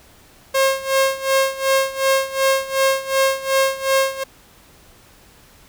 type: tone with tremolo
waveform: sawtooth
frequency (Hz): 537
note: C5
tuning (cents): +45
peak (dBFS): -9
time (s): 0.54-4.24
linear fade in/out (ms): 10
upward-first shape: sine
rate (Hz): 2.7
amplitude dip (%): 85
effects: pink hiss -49 dBFS RMS until 5.68 s